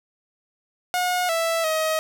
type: tone with pitch steps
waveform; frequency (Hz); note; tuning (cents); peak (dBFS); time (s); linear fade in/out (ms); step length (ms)
sawtooth; 722 / 660 / 632; F#5 / E5 / D#5; -43 / +2 / +27; -17; 0.94-1.99; 0; 350
effects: none